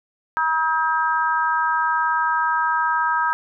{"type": "harmonic tone", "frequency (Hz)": 318.9, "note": "D#4", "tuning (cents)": 43, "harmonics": [3, 4, 5], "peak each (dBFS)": [-21, -22, -23], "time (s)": [0.37, 3.33], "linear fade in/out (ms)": 0, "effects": []}